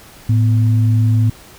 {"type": "tone pair together", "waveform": "sine", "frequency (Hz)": [109.6, 250.9], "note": ["A2", "B3"], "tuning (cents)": [-6, 28], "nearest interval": "octave + major second", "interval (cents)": 1434, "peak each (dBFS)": [-10, -22], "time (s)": [0.29, 1.3], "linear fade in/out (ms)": 5, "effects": ["pink hiss -41 dBFS RMS until 1.58 s"]}